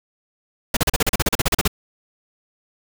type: noise bursts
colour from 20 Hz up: pink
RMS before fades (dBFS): -17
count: 15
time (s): 0.74-1.678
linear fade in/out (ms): 5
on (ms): 28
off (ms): 37
effects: none